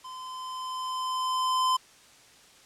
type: tone with level ramp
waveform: square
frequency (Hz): 1027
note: C6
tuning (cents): -33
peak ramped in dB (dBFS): -40 to -22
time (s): 0.04-1.77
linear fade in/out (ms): 10
effects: white hiss -55 dBFS RMS until 2.65 s + low-pass 8000 Hz 12 dB/octave